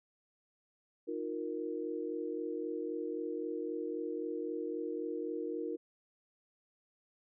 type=chord; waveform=sine; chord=Eb suspended second; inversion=none; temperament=equal with one note detuned; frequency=311.1 / 354.9 / 466.2 Hz; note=Eb4 / F4 / Bb4; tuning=0 / +28 / 0 cents; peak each=-40 / -40 / -39 dBFS; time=1.07-5.77 s; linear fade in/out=20 ms; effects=none